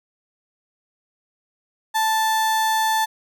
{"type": "tone", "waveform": "35% pulse", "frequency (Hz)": 880, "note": "A5", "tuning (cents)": 0, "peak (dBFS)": -16, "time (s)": [1.94, 3.06], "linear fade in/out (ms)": 20, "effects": []}